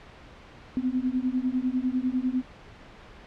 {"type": "beating tone pair", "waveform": "sine", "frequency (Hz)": [250, 260], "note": ["B3", "C4"], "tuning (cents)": [21, -11], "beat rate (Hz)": 10, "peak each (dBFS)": -27, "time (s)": [0.77, 2.42], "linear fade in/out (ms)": 0, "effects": ["pink hiss -48 dBFS RMS until 3.26 s", "low-pass 3000 Hz 12 dB/octave"]}